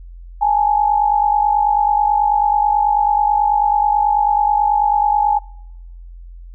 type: tone pair together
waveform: sine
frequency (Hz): 827.8 / 877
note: G#5 / A5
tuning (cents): -6 / -6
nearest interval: minor second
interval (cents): 100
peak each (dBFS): -13 / -18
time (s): 0.41-5.39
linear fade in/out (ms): 10
effects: noise-tail reverb RT60 1.0 s tail -26 dB re dry + added 43 Hz sine -33 dBFS peak until 6.54 s